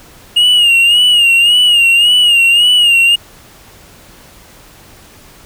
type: tone with vibrato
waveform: triangle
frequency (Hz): 2848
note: F7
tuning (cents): +33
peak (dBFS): -4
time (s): 0.36-3.16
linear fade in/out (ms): 10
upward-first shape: sine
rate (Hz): 1.8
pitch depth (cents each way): 72
effects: pink hiss -40 dBFS RMS until 5.45 s